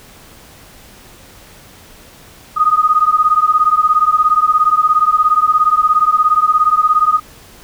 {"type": "beating tone pair", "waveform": "sine", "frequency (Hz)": [1234, 1251], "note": ["D#6", "D#6"], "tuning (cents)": [-15, 9], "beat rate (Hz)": 17, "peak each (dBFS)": -12, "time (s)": [2.56, 7.2], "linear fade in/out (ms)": 20, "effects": ["pink hiss -41 dBFS RMS until 7.63 s"]}